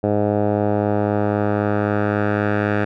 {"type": "tone with low-pass filter sweep", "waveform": "10% pulse", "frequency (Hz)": 103.83, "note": "G#2", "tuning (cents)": 0, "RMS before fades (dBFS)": -19, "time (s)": [0.03, 2.85], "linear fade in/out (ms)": 10, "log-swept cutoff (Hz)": [660, 1800], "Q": 1.7, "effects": []}